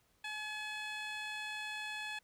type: tone with band-pass filter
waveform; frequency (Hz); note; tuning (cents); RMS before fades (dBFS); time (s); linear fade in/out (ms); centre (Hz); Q
15% pulse; 852; G#5; +44; -42; 0.24-2.19; 5; 2500; 0.68
effects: pink hiss -73 dBFS RMS until 2.23 s